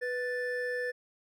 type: tone pair together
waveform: triangle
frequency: 493.9 / 1760.1 Hz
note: B4 / A6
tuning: 0 / 0 cents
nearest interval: octave + minor seventh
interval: 2200 cents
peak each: -31 / -33 dBFS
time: 0.01-0.92 s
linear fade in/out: 20 ms
effects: none